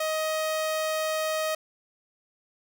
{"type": "tone", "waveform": "sawtooth", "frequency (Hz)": 628, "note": "D#5", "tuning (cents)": 16, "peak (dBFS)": -22, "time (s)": [0, 1.55], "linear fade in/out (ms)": 5, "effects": []}